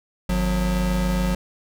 square tone pair together, 51.15 / 180.6 Hz, G#1 / F#3, -26 / -42 cents, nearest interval octave + minor seventh, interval 2184 cents, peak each -23 dBFS, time 0.29-1.35 s, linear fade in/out 5 ms, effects none

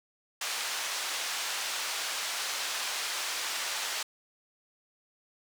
white band-pass noise, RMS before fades -34 dBFS, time 0.41-4.03 s, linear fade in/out 5 ms, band 700 to 6000 Hz, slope 12 dB/octave, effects none

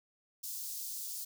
white high-pass noise, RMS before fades -41 dBFS, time 0.43-1.25 s, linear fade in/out 10 ms, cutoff 4600 Hz, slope 24 dB/octave, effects none

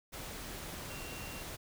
sine tone in noise, 2752 Hz, F7, 26 cents flat, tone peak -50 dBFS, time 0.89-1.43 s, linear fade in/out 20 ms, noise pink, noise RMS -44 dBFS, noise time 0.12-1.57 s, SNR -9 dB, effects none

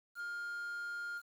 triangle tone with quantisation, 1410 Hz, F6, 16 cents sharp, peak -37 dBFS, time 0.15-1.22 s, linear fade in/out 50 ms, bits 10, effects none

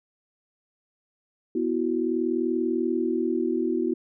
sine chord, B suspended fourth, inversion none, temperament equal, 246.9 / 329.6 / 370 Hz, B3 / E4 / F#4, 0 / 0 / 0 cents, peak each -28 / -26 / -27 dBFS, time 1.55-3.94 s, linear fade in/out 5 ms, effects none

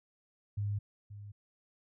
sine tone with echo, 102.5 Hz, G#2, 22 cents flat, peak -31 dBFS, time 0.57-0.79 s, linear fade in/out 10 ms, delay 530 ms, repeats 1, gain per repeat -13 dB, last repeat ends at 1.32 s, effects none

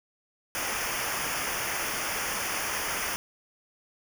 pink noise with comb filter, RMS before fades -31 dBFS, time 0.55-3.16 s, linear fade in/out 0 ms, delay 0.25 ms, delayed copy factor -0.85, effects none

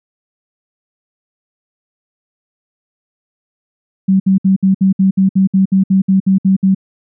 sine tone bursts, 191.5 Hz, G3, 40 cents flat, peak -7 dBFS, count 15, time 4.08-6.748 s, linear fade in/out 10 ms, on 120 ms, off 62 ms, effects none

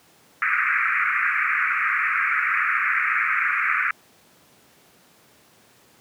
pink band-pass noise, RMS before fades -22 dBFS, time 0.42-3.91 s, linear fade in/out 2 ms, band 1200 to 2400 Hz, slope 96 dB/octave, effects pink hiss -55 dBFS RMS until 6 s + high-pass 150 Hz 12 dB/octave

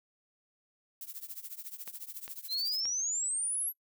violet noise with tremolo, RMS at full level -40 dBFS, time 1.01-2.8 s, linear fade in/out 2 ms, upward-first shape triangle, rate 14 Hz, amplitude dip 95%
clicks, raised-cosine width 0.2 ms, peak -28 dBFS, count 3, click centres 1.877 / 2.279 / 2.855 s
sine exponential sweep, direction up, 4003 to 11790 Hz, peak -30 dBFS, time 2.48-3.73 s, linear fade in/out 50 ms
effects noise-tail reverb RT60 0.1 s tail -24 dB re dry

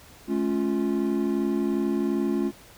triangle chord, A augmented, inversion none, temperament equal with one note detuned, 214.5 / 277.2 / 349.2 Hz, A3 / C#4 / E#4, -44 / 0 / 0 cents, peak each -25 dBFS, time 0.27-2.52 s, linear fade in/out 50 ms, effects pink hiss -50 dBFS RMS until 2.77 s

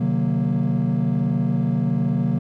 triangle chord, C half-diminished seventh, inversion none, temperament equal with one note detuned, 130.81 / 152.1 / 185 / 233.1 Hz, C3 / Eb3 / Gb3 / Bb3, 0 / -39 / 0 / 0 cents, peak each -21 dBFS, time 0-2.39 s, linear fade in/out 10 ms, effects tanh soft clip ceiling -11 dBFS

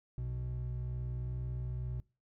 triangle tone pair together, 61.74 / 123.94 Hz, B1 / B2, 0 / +7 cents, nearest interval octave, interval 1207 cents, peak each -37 / -35 dBFS, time 0.18-2 s, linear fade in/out 0 ms, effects noise-tail reverb RT60 0.3 s tail -23 dB re dry + tanh soft clip ceiling -26 dBFS

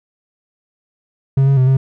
triangle tone with pitch steps, 135.4 / 137.5 / 129.2 / 133.3 Hz, C#3 / C#3 / C3 / C3, -40 / -14 / -21 / +33 cents, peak -7 dBFS, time 1.37-1.77 s, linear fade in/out 5 ms, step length 100 ms, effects none

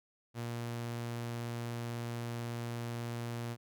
sawtooth tone, 118.1 Hz, A#2, 23 cents sharp, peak -33 dBFS, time 0.34-3.57 s, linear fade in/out 50 ms, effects none

